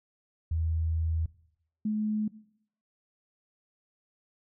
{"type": "tone pair in turn", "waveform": "sine", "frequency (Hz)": [81, 213.6], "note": ["E2", "G#3"], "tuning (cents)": [-30, 49], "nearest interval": "octave + perfect fourth", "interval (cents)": 1679, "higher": "second", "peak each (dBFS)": -26, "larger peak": "neither", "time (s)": [[0.51, 1.26], [1.85, 2.28]], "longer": "first", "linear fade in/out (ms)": 5, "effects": ["noise-tail reverb RT60 0.7 s tail -19 dB re dry"]}